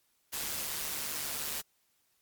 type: noise with amplitude modulation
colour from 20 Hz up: white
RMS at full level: -34 dBFS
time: 0.32-1.62 s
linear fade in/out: 20 ms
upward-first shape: sine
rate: 147 Hz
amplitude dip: 50%
effects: white hiss -73 dBFS RMS until 2.21 s + MP3 96 kbps